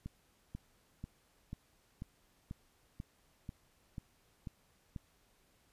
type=click train; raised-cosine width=5 ms; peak=-30 dBFS; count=11; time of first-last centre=0.06-4.962 s; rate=2.04 Hz; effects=pink hiss -71 dBFS RMS until 5.72 s + resampled to 32000 Hz